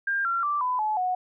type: tone with pitch steps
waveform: sine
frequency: 1600 / 1369 / 1171.3 / 1002.1 / 857.4 / 733.6 Hz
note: G6 / F6 / D6 / B5 / A5 / F#5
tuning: +35 / -35 / -5 / +25 / -45 / -15 cents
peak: -23 dBFS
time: 0.07-1.15 s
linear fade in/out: 5 ms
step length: 180 ms
effects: none